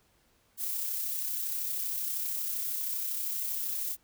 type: noise with amplitude modulation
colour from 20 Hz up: violet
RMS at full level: -32 dBFS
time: 0.57-3.97 s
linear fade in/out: 50 ms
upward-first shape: sine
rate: 32.7 Hz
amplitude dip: 30%
effects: pink hiss -68 dBFS RMS until 4.03 s